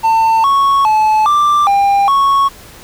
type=tone with pitch steps; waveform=triangle; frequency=897 / 1107 / 864 / 1179 / 799 / 1106 Hz; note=A5 / C#6 / A5 / D6 / G5 / C#6; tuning=+33 / -3 / -32 / +6 / +33 / -4 cents; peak=-6 dBFS; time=0.03-2.49 s; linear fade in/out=20 ms; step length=410 ms; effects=pink hiss -37 dBFS RMS until 2.83 s